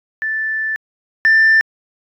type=tone pair in turn; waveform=sine; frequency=1760 / 1779.4 Hz; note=A6 / A6; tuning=0 / +19 cents; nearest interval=unison; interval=19 cents; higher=second; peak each=-17 / -6 dBFS; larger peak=second; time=0.22-0.76 / 1.25-1.61 s; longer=first; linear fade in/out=0 ms; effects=tanh soft clip ceiling -6 dBFS